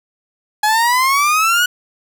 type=exponential sweep; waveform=30% pulse; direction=up; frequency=836 to 1480 Hz; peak=-9 dBFS; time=0.63-1.66 s; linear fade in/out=5 ms; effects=none